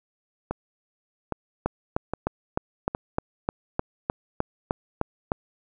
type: two click trains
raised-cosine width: 1 ms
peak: -13 / -9 dBFS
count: 4 / 13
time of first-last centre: 0.51-2.949 / 1.66-5.319 s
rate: 1.23 / 3.28 Hz
effects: none